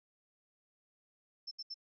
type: tone bursts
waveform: sine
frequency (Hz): 5320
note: E8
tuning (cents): +15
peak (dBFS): -40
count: 3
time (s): 1.47-1.743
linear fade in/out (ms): 10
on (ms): 43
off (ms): 72
effects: none